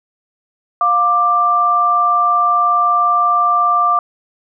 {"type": "tone pair together", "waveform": "sine", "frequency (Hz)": [706, 1180.5], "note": ["F5", "D6"], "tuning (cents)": [19, 9], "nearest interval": "major sixth", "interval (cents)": 890, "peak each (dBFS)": [-18, -11], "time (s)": [0.81, 3.99], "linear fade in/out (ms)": 2, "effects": []}